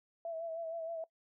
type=tone with vibrato; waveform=sine; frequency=659.3 Hz; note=E5; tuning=in tune; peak=-37 dBFS; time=0.25-1.04 s; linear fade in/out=2 ms; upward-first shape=sine; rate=6.4 Hz; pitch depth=40 cents each way; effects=noise-tail reverb RT60 0.1 s tail -20 dB re dry